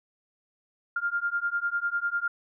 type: beating tone pair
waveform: sine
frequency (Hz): 1396.9 / 1406.9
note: F6 / F6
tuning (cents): 0 / +12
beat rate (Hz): 10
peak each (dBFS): -29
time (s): 0.96-2.28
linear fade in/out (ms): 5
effects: none